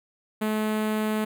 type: tone with notch filter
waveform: sawtooth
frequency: 215.4 Hz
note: A3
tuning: 37 cents flat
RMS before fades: -26 dBFS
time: 0.41-1.25 s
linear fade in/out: 10 ms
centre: 5500 Hz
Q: 0.93
effects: none